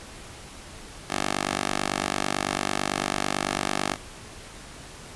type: tone with high-pass filter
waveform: 10% pulse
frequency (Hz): 49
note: G1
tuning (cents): 0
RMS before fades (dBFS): -28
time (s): 1.08-3.97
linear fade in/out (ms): 50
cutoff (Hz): 410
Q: 0.5
effects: pink hiss -43 dBFS RMS until 5.15 s + resampled to 24000 Hz